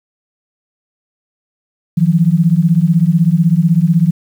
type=beating tone pair; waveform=sine; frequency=159.9 / 175.9 Hz; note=D#3 / F3; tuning=+48 / +13 cents; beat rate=16 Hz; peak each=-11 dBFS; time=1.97-4.11 s; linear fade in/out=10 ms; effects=7-bit